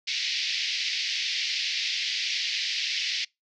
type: band-pass noise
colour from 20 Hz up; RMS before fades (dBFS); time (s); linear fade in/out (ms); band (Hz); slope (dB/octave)
white; -29; 0.07-3.25; 10; 2000 to 5300; 48
effects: noise-tail reverb RT60 0.2 s tail -26 dB re dry